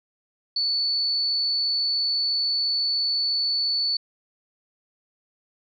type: tone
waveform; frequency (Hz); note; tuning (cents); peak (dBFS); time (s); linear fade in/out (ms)
sine; 4463; C#8; +11; -21; 0.56-3.97; 5
effects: none